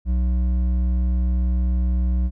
sine tone with hard clipping, 61.74 Hz, B1, in tune, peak -19 dBFS, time 0.05-2.31 s, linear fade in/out 50 ms, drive 7 dB, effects none

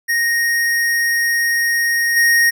square tone with level steps, 1864.7 Hz, A#6, in tune, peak -15 / -11 dBFS, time 0.08-2.51 s, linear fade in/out 20 ms, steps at 2.16 s, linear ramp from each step 10 ms, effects none

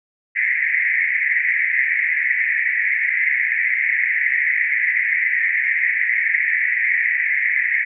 white band-pass noise, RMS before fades -19 dBFS, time 0.35-7.85 s, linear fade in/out 20 ms, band 1800 to 2200 Hz, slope 96 dB/octave, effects none

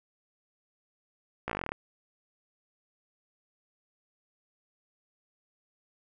slowing click train, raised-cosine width 0.5 ms, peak -17 dBFS, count 12, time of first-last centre 1.48-1.72 s, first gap 16 ms, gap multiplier 1.06, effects none

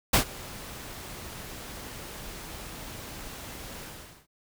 pink noise with ADSR envelope, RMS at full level -18 dBFS, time 0.13-4.27 s, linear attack 10 ms, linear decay 100 ms, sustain -23 dB, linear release 440 ms, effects none

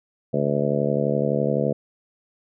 harmonic tone, 71.8 Hz, D2, 39 cents flat, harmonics 2 / 3 / 4 / 5 / 6 / 7 / 8 / 9, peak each -26 / -26 / -31 / -31 / -28 / -25 / -30 / -29 dBFS, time 0.33-1.73 s, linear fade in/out 10 ms, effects none

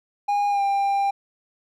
triangle tone with pitch glide, 816 to 795.5 Hz, G#5 to G5, -31 to +25 cents, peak -17 dBFS, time 0.28-1.11 s, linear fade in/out 10 ms, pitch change -44 cents, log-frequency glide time 0.49-0.62 s, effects none

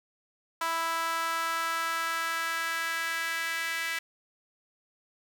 sawtooth tone with high-pass filter sweep, 329.8 Hz, E4, 1 cent sharp, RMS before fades -31 dBFS, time 0.61-3.99 s, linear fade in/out 5 ms, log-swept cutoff 1100 to 1900 Hz, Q 3, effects none

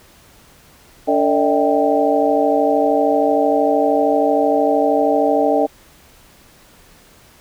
sine tone cluster, 288.4 / 448.9 / 588 / 641 / 786 Hz, D4 / A4 / D5 / E5 / G5, -31 / +35 / +2 / -49 / +4 cents, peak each -19 dBFS, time 1.07-5.67 s, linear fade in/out 20 ms, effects pink hiss -48 dBFS RMS until 7.4 s

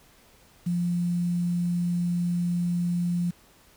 sine tone with quantisation, 174.61 Hz, F3, in tune, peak -23 dBFS, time 0.66-3.31 s, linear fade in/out 10 ms, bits 8, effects pink hiss -57 dBFS RMS until 3.76 s

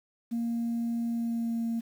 sine tone with pitch glide, 233.2 to 230.1 Hz, A#3 to A#3, +1 to -22 cents, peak -26 dBFS, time 0.31-1.81 s, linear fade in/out 20 ms, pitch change -23 cents, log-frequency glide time 1.09-1.66 s, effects tanh soft clip ceiling -25 dBFS + 9-bit

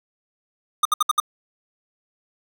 square tone bursts, 1222 Hz, D#6, 32 cents flat, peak -15 dBFS, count 5, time 0.83-1.201 s, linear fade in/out 5 ms, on 23 ms, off 64 ms, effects none

